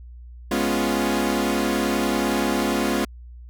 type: chord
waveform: sawtooth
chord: C# dominant seventh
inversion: second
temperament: equal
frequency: 207.7 / 246.9 / 277.2 / 349.2 Hz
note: G#3 / B3 / C#4 / E#4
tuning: 0 / 0 / 0 / 0 cents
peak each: -22 dBFS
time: 0.51-3.05 s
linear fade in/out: 5 ms
effects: added 60 Hz sine -38 dBFS peak until 3.49 s